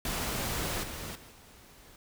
pink noise with level steps, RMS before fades -33 / -40 / -52 / -55 dBFS, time 0.05-1.96 s, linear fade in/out 2 ms, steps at 0.83 / 1.15 / 1.31 s, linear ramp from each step 5 ms, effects none

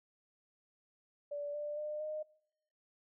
sine tone with pitch steps, 580 / 591.2 / 602.5 / 614.1 Hz, D5 / D5 / D5 / D#5, -22 / +11 / +44 / -23 cents, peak -37 dBFS, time 1.31-2.23 s, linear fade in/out 10 ms, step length 230 ms, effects noise-tail reverb RT60 0.8 s tail -23 dB re dry

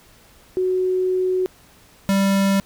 sine / square tone pair in turn, 370 / 196 Hz, F#4 / G3, 0 / 0 cents, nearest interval major seventh, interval 1100 cents, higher first, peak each -17 / -16 dBFS, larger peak second, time 0.57-1.46 / 2.09-2.6 s, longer first, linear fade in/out 0 ms, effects pink hiss -51 dBFS RMS until 2.65 s

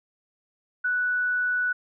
sine tone, 1480 Hz, F#6, in tune, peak -22 dBFS, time 0.84-1.73 s, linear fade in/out 10 ms, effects none

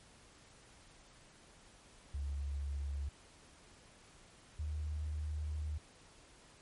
sine tone pair in turn, 70.5 / 75.94 Hz, C#2 / D#2, +30 / -41 cents, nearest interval minor second, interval 129 cents, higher second, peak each -36 / -36 dBFS, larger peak neither, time 2.14-3.09 / 4.59-5.78 s, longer second, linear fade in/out 5 ms, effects pink hiss -61 dBFS RMS until 6.61 s + MP3 48 kbps

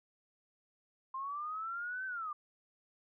sine linear two-way sweep, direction up then down, 1046.5 to 1549 to 1173 Hz, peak -37 dBFS, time 1.14-2.33 s, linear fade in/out 5 ms, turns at 2.06 s, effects none

